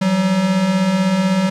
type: beating tone pair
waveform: square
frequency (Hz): 173.7 / 189.7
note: F3 / F#3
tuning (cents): -9 / +43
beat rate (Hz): 16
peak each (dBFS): -23 / -15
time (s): 0.01-1.5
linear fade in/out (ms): 10
effects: low-pass 7000 Hz 12 dB/octave + 9-bit